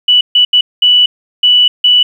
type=tone bursts at uneven times; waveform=sine; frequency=2960 Hz; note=F#7; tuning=in tune; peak=-4 dBFS; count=6; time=0.08-0.21 / 0.35-0.45 / 0.53-0.61 / 0.82-1.06 / 1.43-1.68 / 1.84-2.03 s; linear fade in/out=5 ms; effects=7-bit